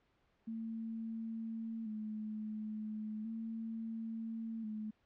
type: tone with vibrato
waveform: sine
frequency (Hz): 220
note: A3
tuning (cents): 0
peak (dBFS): -39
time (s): 0.47-4.91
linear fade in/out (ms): 10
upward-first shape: square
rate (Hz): 0.36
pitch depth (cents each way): 40
effects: pink hiss -75 dBFS RMS until 5.05 s + low-pass 3000 Hz 12 dB/octave